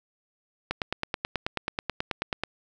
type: click train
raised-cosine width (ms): 0.3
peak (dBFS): -11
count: 17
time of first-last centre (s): 0.71-2.436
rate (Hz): 9.27
effects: none